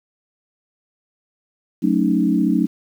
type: chord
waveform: sine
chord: D# half-diminished seventh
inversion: first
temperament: equal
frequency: 185 / 220 / 277.2 / 311.1 Hz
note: F#3 / A3 / C#4 / D#4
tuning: 0 / 0 / 0 / 0 cents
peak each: -20 dBFS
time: 1.82-2.67 s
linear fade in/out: 20 ms
effects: 8-bit